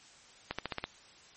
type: accelerating click train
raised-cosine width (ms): 0.3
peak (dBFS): -17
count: 6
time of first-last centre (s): 0.51-0.84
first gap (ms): 76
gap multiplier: 0.93
effects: white hiss -57 dBFS RMS until 1.36 s + MP3 32 kbps

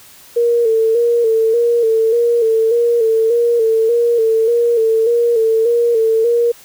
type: tone with vibrato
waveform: sine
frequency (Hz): 459.4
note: A#4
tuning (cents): -25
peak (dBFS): -10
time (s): 0.36-6.52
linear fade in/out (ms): 10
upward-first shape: square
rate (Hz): 1.7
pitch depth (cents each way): 48
effects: white hiss -42 dBFS RMS until 6.64 s

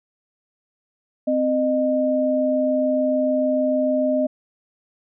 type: tone pair together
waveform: sine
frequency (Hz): 260 / 613.2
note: C4 / D#5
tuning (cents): -11 / -25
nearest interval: octave + minor third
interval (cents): 1486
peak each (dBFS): -21 / -19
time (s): 1.27-4.27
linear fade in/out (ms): 10
effects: none

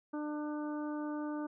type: harmonic tone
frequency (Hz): 299.1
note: D4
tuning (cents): +32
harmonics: 1 / 2 / 3 / 4 / 5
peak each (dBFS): -36 / -45 / -47 / -49 / -52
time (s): 0.13-1.47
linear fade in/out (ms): 10
effects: none

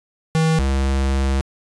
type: tone pair in turn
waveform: square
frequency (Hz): 160.3 / 67.4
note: E3 / C#2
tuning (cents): -48 / -48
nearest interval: octave + minor third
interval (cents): 1500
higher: first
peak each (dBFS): -15 / -17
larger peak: first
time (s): 0.35-0.59 / 0.59-1.41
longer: second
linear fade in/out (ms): 0
effects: resampled to 22050 Hz

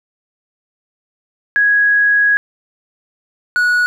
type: tone pair in turn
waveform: sine / triangle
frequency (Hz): 1661.2 / 1462.5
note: G#6 / F#6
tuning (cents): 0 / -21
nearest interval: major second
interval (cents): 221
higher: first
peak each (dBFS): -9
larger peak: neither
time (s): 1.56-2.37 / 3.56-3.86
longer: first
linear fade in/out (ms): 0
effects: none

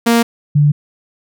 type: tone pair in turn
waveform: sawtooth / sine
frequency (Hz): 233.1 / 146.84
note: A#3 / D3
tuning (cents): 0 / 0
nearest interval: minor sixth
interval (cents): 800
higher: first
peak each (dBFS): -5 / -7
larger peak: first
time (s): 0.06-0.23 / 0.55-0.72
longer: neither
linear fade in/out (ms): 10
effects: none

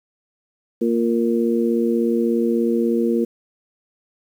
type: harmonic tone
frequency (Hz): 116.54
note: A#2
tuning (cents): 0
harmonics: 2 / 3 / 4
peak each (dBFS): -19 / -21 / -22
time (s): 0.81-3.25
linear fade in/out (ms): 10
effects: 8-bit

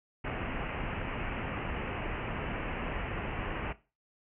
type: low-pass noise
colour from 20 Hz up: pink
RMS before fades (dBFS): -36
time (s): 0.24-3.73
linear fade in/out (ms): 10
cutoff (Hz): 2900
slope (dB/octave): 96
effects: noise-tail reverb RT60 0.3 s tail -17 dB re dry

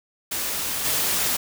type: noise with level steps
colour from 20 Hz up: white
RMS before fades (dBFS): -27 / -23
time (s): 0.31-1.37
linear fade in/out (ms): 10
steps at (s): 0.84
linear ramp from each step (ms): 20
effects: none

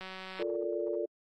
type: click train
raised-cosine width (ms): 0.3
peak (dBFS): -27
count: 79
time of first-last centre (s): 0.01-0.425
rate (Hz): 188
type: chord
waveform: sine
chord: Bb major seventh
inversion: second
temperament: just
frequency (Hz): 349.6 / 437 / 466.2 / 582.7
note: F4 / A4 / Bb4 / D5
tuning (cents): +2 / -12 / 0 / -14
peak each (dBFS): -35 / -36 / -39 / -36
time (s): 0.39-1.06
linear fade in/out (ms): 10
effects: AAC 48 kbps

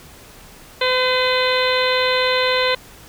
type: harmonic tone with a mistuned harmonic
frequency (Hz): 509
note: C5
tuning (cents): -48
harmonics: 1 / 2 / 3 / 4 / 5 / 6 / 7 / 8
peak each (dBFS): -19 / -23 / -25 / -24 / -27 / -28 / -25 / -25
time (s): 0.81-2.75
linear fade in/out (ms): 5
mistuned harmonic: 5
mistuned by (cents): -19
effects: pink hiss -43 dBFS RMS until 3.08 s

